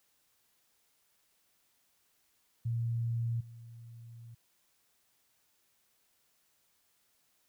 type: tone with level steps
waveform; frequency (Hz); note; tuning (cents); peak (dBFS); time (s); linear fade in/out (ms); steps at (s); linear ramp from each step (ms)
sine; 116.54; A#2; 0; -30 / -47; 2.65-4.35; 10; 3.4; 10
effects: white hiss -73 dBFS RMS until 7.48 s